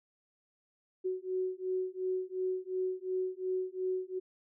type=beating tone pair; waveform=sine; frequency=370.2 / 373 Hz; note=F#4 / F#4; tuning=+1 / +14 cents; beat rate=2.8 Hz; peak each=-35 / -35 dBFS; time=1.04-4.2 s; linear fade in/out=20 ms; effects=none